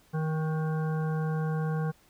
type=harmonic tone with a mistuned harmonic; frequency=157.1 Hz; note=D#3; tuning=17 cents sharp; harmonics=1 / 3 / 5 / 7 / 9 / 10; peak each=-27 / -37 / -41 / -44 / -46 / -47 dBFS; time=0.13-1.92 s; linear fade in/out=20 ms; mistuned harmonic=9; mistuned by=+26 cents; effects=pink hiss -62 dBFS RMS until 2.09 s